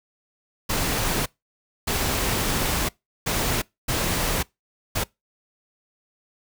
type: noise bursts at uneven times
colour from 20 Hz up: pink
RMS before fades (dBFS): -24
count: 5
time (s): 0.69-1.26 / 1.87-2.89 / 3.26-3.62 / 3.88-4.43 / 4.95-5.04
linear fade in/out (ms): 10
effects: noise-tail reverb RT60 0.2 s tail -24 dB re dry